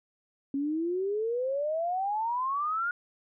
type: exponential sweep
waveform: sine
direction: up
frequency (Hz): 271.7 to 1448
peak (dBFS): -27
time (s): 0.54-2.91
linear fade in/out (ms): 2
effects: none